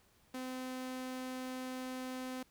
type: tone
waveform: sawtooth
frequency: 256.7 Hz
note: C4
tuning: 33 cents flat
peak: -36 dBFS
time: 0.34-2.43 s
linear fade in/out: 5 ms
effects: pink hiss -69 dBFS RMS until 2.5 s